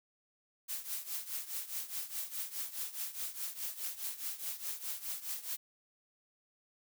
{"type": "noise with tremolo", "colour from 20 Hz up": "blue", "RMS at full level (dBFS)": -37, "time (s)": [0.68, 5.57], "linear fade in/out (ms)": 20, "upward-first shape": "triangle", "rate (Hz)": 4.8, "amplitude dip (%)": 85, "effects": []}